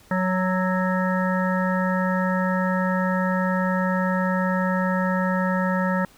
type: harmonic tone with a mistuned harmonic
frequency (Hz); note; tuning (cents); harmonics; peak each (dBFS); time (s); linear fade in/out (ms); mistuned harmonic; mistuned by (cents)
185; F#3; 0; 1 / 3 / 5 / 7 / 9 / 10; -22 / -27 / -29 / -30 / -32 / -32; 0.11-6.05; 2; 7; +25
effects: pink hiss -53 dBFS RMS until 6.17 s